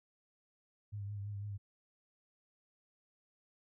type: tone with vibrato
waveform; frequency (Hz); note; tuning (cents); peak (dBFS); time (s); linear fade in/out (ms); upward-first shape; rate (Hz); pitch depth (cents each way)
sine; 101.8; G#2; -34; -39; 0.92-1.58; 20; triangle; 6; 48
effects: none